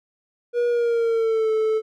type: tone with pitch glide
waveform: triangle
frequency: 480 to 437.6 Hz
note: B4 to A4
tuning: -49 to -9 cents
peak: -16 dBFS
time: 0.53-1.82 s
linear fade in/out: 50 ms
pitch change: -160 cents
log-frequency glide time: 0.68-1.51 s
effects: none